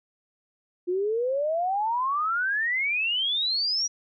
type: exponential sweep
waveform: sine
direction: up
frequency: 348.5 to 5830 Hz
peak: -23 dBFS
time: 0.87-3.88 s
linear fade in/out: 20 ms
effects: none